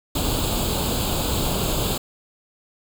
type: noise with comb filter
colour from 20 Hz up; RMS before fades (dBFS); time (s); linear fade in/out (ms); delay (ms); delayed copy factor
pink; -23; 0.15-1.98; 5; 0.26; +0.8
effects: none

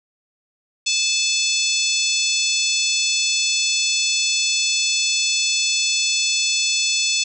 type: harmonic tone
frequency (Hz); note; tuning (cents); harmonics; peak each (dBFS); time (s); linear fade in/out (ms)
870; A5; -20; 3 / 4 / 5 / 6 / 7 / 8 / 9; -23 / -24 / -25 / -26 / -26 / -27 / -28; 0.86-7.24; 10
effects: none

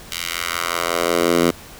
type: tone with high-pass filter sweep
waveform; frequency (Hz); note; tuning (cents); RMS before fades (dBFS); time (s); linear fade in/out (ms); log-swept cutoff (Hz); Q
10% pulse; 85.5; F2; -36; -20; 0.11-1.51; 10; 3000 to 230; 1.1
effects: pink hiss -40 dBFS RMS until 1.79 s

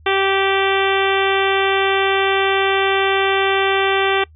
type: harmonic tone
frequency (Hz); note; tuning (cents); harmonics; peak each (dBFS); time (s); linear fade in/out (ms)
389.1; G4; -13; 1 / 2 / 3 / 4 / 5 / 6 / 7 / 8 / 9; -18 / -21 / -23 / -24 / -25 / -26 / -26 / -27 / -28; 0.06-4.24; 5
effects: noise-tail reverb RT60 0.1 s tail -23 dB re dry + added 78 Hz sine -43 dBFS peak until 4.35 s

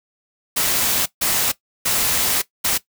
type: noise bursts at uneven times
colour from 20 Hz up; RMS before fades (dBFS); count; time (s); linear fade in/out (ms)
white; -19; 4; 0.56-1.06 / 1.21-1.52 / 1.85-2.42 / 2.64-2.78; 10
effects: noise-tail reverb RT60 0.1 s tail -17 dB re dry

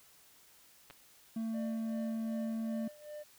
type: clicks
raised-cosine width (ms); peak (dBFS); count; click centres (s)
0.3; -35; 2; 0.901 / 0.908
type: tone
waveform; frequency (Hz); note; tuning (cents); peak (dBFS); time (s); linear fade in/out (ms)
triangle; 224.2; A3; +33; -32; 1.36-2.88; 5
type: tone with tremolo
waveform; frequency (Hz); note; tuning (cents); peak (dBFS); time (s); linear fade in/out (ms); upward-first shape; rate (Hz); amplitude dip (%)
triangle; 598; D5; +31; -40; 1.53-3.24; 20; sine; 2.6; 80
effects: white hiss -62 dBFS RMS until 3.38 s

